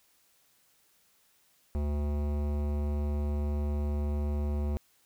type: tone with hard clipping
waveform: sine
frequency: 73.2 Hz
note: D2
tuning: 5 cents flat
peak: -30 dBFS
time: 1.75-4.77 s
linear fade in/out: 0 ms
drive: 17 dB
effects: white hiss -67 dBFS RMS until 5.05 s